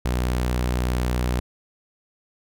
sawtooth tone, 61.6 Hz, B1, 4 cents flat, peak -17 dBFS, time 0.05-1.4 s, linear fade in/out 5 ms, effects none

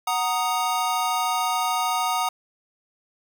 square chord, D# minor, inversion first, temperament equal, 740 / 932.3 / 1244.5 Hz, F#5 / A#5 / D#6, 0 / 0 / 0 cents, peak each -27 dBFS, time 0.07-2.29 s, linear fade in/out 5 ms, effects none

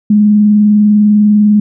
sine tone with vibrato, 208.9 Hz, G#3, 10 cents sharp, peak -4 dBFS, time 0.1-1.6 s, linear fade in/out 5 ms, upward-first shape sine, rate 20 Hz, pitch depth 37 cents each way, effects none

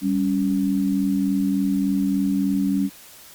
sine tone pair together, 196 / 279.4 Hz, G3 / C#4, 0 / +14 cents, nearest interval tritone, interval 614 cents, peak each -21 dBFS, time 0.01-2.9 s, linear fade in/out 50 ms, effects white hiss -45 dBFS RMS until 3.34 s + Opus 48 kbps

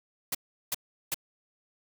white noise bursts, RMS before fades -30 dBFS, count 3, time 0.32-1.144 s, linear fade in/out 5 ms, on 28 ms, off 370 ms, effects none

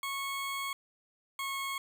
20% pulse tone pair in turn, 1100 / 1093.7 Hz, C#6 / C#6, -14 / -24 cents, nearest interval unison, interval 10 cents, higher first, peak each -29 / -29 dBFS, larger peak neither, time 0.03-0.73 / 1.39-1.78 s, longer first, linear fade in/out 2 ms, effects none

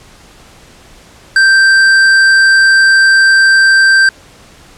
triangle tone with tanh clipping, 1568 Hz, G6, in tune, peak -6 dBFS, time 1.36-4.09 s, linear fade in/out 2 ms, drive 16 dB, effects pink hiss -40 dBFS RMS until 4.77 s + low-pass 9000 Hz 12 dB/octave

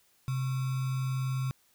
sine tone with sample-and-hold, 130.81 Hz, C3, in tune, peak -28 dBFS, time 0.28-1.51 s, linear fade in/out 0 ms, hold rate 1225 Hz, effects white hiss -67 dBFS RMS until 1.74 s

